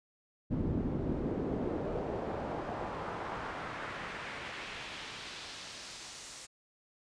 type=noise with band-pass filter sweep; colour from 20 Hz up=brown; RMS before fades=-38 dBFS; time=0.5-6.47 s; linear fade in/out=20 ms; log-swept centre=210 to 7600 Hz; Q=1.2; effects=resampled to 22050 Hz